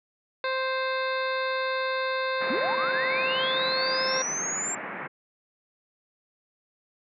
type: harmonic tone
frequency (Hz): 523.3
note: C5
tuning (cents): 0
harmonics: 1 / 2 / 3 / 4 / 5 / 7 / 8 / 9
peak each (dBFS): -29 / -31 / -32 / -37 / -39 / -39 / -41 / -50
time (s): 0.44-4.22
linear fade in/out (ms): 2
type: band-pass noise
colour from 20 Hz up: white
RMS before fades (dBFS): -36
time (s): 2.4-5.08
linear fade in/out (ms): 20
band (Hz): 140 to 2200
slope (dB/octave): 48
type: linear sweep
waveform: sine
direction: up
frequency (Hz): 198.1 to 7460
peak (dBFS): -28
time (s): 2.5-4.75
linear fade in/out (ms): 5
effects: none